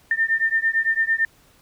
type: beating tone pair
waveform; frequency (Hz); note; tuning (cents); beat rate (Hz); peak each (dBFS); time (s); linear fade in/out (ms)
sine; 1800 / 1808.9; A6 / A6; +39 / +47; 8.9; -21; 0.11-1.25; 2
effects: pink hiss -56 dBFS RMS until 1.61 s